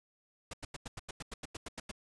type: noise bursts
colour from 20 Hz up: pink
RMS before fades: -42 dBFS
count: 13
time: 0.51-1.915 s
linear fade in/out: 5 ms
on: 25 ms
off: 90 ms
effects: resampled to 22050 Hz